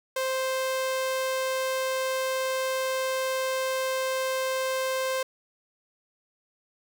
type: tone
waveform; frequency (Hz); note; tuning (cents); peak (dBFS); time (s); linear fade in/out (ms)
sawtooth; 523.3; C5; 0; -22; 0.16-5.23; 5
effects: none